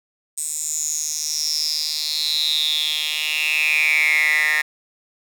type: tone with high-pass filter sweep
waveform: 10% pulse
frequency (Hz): 152.8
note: D#3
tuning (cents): -31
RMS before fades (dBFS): -21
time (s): 0.37-4.62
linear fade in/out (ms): 10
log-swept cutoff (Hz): 8100 to 1800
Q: 9.2
effects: none